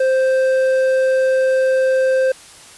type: tone with hard clipping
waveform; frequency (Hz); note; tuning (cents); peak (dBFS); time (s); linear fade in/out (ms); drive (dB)
sine; 523.3; C5; 0; -14; 0-2.32; 5; 6
effects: white hiss -41 dBFS RMS until 2.77 s + resampled to 24000 Hz